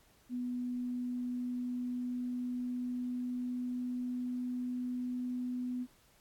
sine tone with pitch glide, 246.9 to 248.9 Hz, B3 to B3, 0 to +14 cents, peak -34 dBFS, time 0.29-5.87 s, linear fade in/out 50 ms, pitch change +14 cents, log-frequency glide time 1.17-5.17 s, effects pink hiss -66 dBFS RMS until 6.2 s + AAC 64 kbps

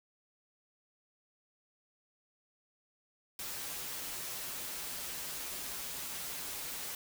white noise with comb filter, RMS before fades -41 dBFS, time 3.39-6.95 s, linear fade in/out 2 ms, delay 9.2 ms, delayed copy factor -0.55, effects none

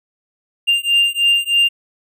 triangle beating tone pair, 2794 / 2797.2 Hz, F7 / F7, 0 / +2 cents, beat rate 3.2 Hz, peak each -14 dBFS, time 0.67-1.69 s, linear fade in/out 20 ms, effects none

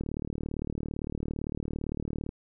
click train, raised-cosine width 3 ms, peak -20 dBFS, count 87, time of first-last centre 0.01-2.291 s, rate 37.7 Hz, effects none

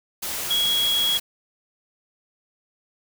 sine tone in noise, 3322 Hz, G#7, in tune, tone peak -19 dBFS, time 0.5-1.18 s, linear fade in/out 10 ms, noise white, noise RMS -29 dBFS, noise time 0.22-1.2 s, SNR +7 dB, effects none

